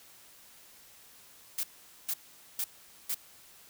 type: noise bursts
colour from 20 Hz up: blue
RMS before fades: -32 dBFS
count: 4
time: 1.58-3.146 s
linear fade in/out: 5 ms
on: 54 ms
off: 450 ms
effects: white hiss -56 dBFS RMS until 3.69 s